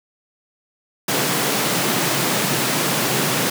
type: high-pass noise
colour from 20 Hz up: pink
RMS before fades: -20 dBFS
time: 1.08-3.5 s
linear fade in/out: 5 ms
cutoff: 120 Hz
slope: 96 dB/octave
effects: none